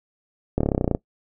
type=slowing click train; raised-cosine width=2 ms; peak=-7 dBFS; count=13; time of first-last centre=0.58-0.949 s; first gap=26 ms; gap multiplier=1.03; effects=noise-tail reverb RT60 0.1 s tail -21 dB re dry